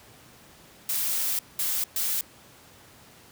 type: noise bursts at uneven times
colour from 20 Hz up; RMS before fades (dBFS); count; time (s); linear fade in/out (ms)
blue; -27; 3; 0.89-1.39 / 1.59-1.84 / 1.96-2.21; 2
effects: pink hiss -52 dBFS RMS until 3.31 s + high-pass 80 Hz 12 dB/octave